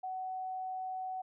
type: tone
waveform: sine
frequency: 749 Hz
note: F#5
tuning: 21 cents sharp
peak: -36 dBFS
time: 0.03-1.22 s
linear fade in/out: 10 ms
effects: none